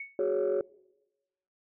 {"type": "tone with exponential decay", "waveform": "sine", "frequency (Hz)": 2217, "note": "C#7", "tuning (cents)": 0, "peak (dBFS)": -34, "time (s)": [0, 0.2], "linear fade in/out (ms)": 5, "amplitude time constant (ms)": 43}
{"type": "chord", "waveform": "sine", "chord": "F# suspended second", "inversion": "none", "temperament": "equal", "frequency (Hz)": [370, 415.3, 554.4], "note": ["F#4", "G#4", "C#5"], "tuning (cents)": [0, 0, 0], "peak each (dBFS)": -28, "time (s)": [0.19, 0.61], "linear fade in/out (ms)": 2}
{"effects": ["noise-tail reverb RT60 1.0 s tail -23 dB re dry", "tanh soft clip ceiling -21 dBFS"]}